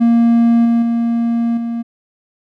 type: tone with level steps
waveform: triangle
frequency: 233.1 Hz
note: A#3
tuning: in tune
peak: -6 / -8 / -11 / -16 dBFS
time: 0-1.83 s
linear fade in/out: 20 ms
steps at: 0.65 / 0.82 / 1.57 s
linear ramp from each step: 5 ms
effects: none